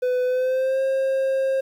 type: tone with pitch glide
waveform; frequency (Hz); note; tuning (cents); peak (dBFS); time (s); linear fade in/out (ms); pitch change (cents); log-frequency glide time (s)
triangle; 501 to 533.9; B4 to C5; +25 to +35; -17; 0.02-1.61; 10; +110; 0.24-0.81
effects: 9-bit